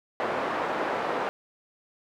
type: band-pass noise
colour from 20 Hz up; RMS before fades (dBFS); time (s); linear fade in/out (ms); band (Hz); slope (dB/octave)
pink; -29; 0.2-1.29; 0; 460 to 1300; 12
effects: none